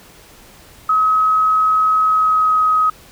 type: tone with pitch glide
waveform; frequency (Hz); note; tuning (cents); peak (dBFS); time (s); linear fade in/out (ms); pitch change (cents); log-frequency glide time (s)
sine; 1275 to 1263.3; D#6 to D#6; +42 to +26; -11; 0.89-2.9; 5; -16; 2.05-2.62
effects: pink hiss -44 dBFS RMS until 3.11 s